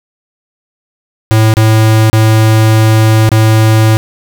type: tone with dropouts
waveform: square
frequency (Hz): 110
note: A2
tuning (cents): 0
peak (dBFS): -5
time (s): 1.31-3.97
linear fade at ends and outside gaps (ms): 0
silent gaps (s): 1.539-1.569 / 2.099-2.13 / 3.291-3.317
effects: none